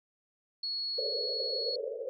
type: tone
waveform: sine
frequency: 4353 Hz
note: C#8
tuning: 32 cents flat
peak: -32 dBFS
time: 0.63-1.76 s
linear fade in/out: 5 ms
type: band-pass noise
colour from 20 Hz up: white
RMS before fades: -37 dBFS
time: 0.98-2.09 s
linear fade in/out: 0 ms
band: 420 to 570 Hz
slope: 96 dB/octave
effects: none